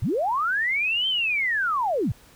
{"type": "linear two-way sweep", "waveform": "sine", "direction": "up then down", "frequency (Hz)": [73.7, 3153, 73.7], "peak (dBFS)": -21, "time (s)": [0.02, 2.12], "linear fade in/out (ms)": 5, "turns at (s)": 1.08, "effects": ["pink hiss -53 dBFS RMS until 2.35 s"]}